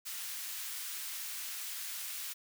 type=high-pass noise; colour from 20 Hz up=white; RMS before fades=-41 dBFS; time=0.05-2.34 s; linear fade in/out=20 ms; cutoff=1500 Hz; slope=12 dB/octave; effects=none